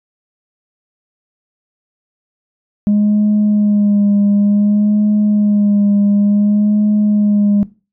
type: tone with vibrato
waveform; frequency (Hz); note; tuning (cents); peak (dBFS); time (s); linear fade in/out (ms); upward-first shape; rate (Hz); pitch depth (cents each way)
sine; 206.4; G#3; -10; -7; 2.87-7.63; 0; sine; 0.56; 29
effects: noise-tail reverb RT60 0.3 s tail -19 dB re dry + tanh soft clip ceiling -7 dBFS